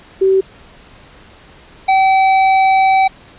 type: tone pair in turn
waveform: sine / square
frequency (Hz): 383.5 / 767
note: G4 / G5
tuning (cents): -38 / -38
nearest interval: octave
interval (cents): 1200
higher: second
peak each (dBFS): -8 / -9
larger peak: first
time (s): 0.21-0.41 / 1.88-3.08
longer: second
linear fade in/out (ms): 10
effects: pink hiss -42 dBFS RMS until 3.38 s + resampled to 8000 Hz